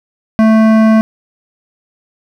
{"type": "tone with hard clipping", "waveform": "triangle", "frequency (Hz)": 220.3, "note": "A3", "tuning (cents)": 2, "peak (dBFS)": -7, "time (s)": [0.39, 1.01], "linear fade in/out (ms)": 0, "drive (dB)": 18, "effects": []}